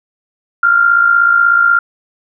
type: tone with amplitude modulation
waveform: sine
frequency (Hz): 1394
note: F6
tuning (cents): -4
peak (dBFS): -4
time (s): 0.63-1.79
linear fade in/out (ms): 5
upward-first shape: sine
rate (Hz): 56.4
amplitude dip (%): 60
effects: none